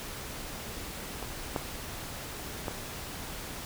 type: clicks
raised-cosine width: 1 ms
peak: -24 / -15 / -18 dBFS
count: 3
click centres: 1.227 / 1.562 / 2.682 s
effects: pink hiss -40 dBFS RMS until 3.65 s